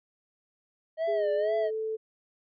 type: tone with vibrato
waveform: triangle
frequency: 627 Hz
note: D#5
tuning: 13 cents sharp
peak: -24 dBFS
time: 0.97-1.71 s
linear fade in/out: 50 ms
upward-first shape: sine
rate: 2.1 Hz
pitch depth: 110 cents each way
type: tone with pitch glide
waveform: sine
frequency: 412.3 to 439.3 Hz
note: G#4 to A4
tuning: -13 to -3 cents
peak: -29 dBFS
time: 1.07-1.97 s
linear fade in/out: 20 ms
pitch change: +110 cents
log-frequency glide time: 1.2-1.76 s
effects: resampled to 11025 Hz